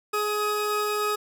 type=tone pair together; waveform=40% pulse; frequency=419 / 1260.3 Hz; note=G#4 / D#6; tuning=+15 / +22 cents; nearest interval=octave + perfect fifth; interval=1907 cents; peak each=-26 dBFS; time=0.13-1.16 s; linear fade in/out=10 ms; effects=none

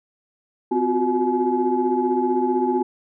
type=tone cluster; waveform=sine; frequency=255.4 / 356.9 / 372.5 / 851 Hz; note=C4 / F4 / F#4 / G#5; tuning=-42 / +38 / +12 / +42 cents; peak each=-23 dBFS; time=0.71-2.83 s; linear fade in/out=10 ms; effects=tanh soft clip ceiling -7 dBFS

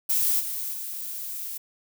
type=noise with level steps; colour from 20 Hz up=violet; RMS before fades=-23 / -31 / -34 dBFS; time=0.09-1.58 s; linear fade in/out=10 ms; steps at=0.39 / 0.72 s; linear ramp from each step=20 ms; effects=none

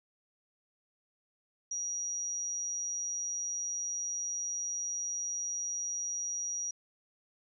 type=tone; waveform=sine; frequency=5760 Hz; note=F#8; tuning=47 cents flat; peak=-33 dBFS; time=1.71-6.71 s; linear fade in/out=5 ms; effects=none

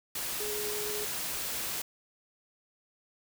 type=tone in noise; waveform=sine; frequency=419.6 Hz; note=G#4; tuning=18 cents sharp; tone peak=-36 dBFS; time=0.4-1.05 s; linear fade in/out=5 ms; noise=white; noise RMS=-35 dBFS; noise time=0.15-1.82 s; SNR=-4 dB; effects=none

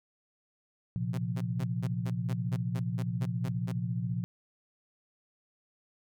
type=chord; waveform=sine; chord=Bb suspended second; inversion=none; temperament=just; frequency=116.54 / 131.11 / 174.81 Hz; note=Bb2 / C3 / F3; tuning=0 / +4 / +2 cents; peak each=-33 / -36 / -34 dBFS; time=0.96-4.24 s; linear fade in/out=0 ms
type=tone bursts; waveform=sawtooth; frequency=130 Hz; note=C3; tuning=11 cents flat; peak=-32 dBFS; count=12; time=1.13-3.722 s; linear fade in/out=10 ms; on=51 ms; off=180 ms
effects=none

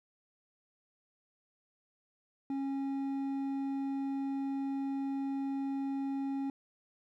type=tone with hard clipping; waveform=triangle; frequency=273.5 Hz; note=C#4; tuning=23 cents flat; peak=-34 dBFS; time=2.5-6.5 s; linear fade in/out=2 ms; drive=9 dB; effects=none

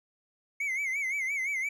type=tone with vibrato; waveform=triangle; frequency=2171 Hz; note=C#7; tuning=37 cents flat; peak=-27 dBFS; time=0.6-1.69 s; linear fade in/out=5 ms; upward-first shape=sine; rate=5.8 Hz; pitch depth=110 cents each way; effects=none

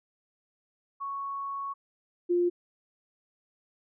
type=tone pair in turn; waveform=sine; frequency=1109 / 351.1 Hz; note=C#6 / F4; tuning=0 / +9 cents; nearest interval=octave + minor sixth; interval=1991 cents; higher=first; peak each=-32 / -22 dBFS; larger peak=second; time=1-1.74 / 2.29-2.5 s; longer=first; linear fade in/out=20 ms; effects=none

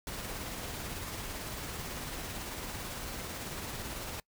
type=noise with tremolo; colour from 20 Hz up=pink; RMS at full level=-39 dBFS; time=0.07-4.2 s; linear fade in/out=2 ms; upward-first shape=sine; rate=18 Hz; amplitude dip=25%; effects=noise-tail reverb RT60 0.1 s tail -24 dB re dry

